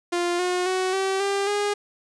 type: tone with pitch steps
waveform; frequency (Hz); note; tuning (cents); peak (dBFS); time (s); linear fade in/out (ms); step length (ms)
sawtooth; 349.2 / 360.7 / 372.5 / 384.8 / 397.4 / 410.5; F4 / F#4 / F#4 / G4 / G4 / G#4; 0 / -44 / +12 / -32 / +24 / -20; -18; 0.12-1.74; 10; 270
effects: resampled to 22050 Hz + 10-bit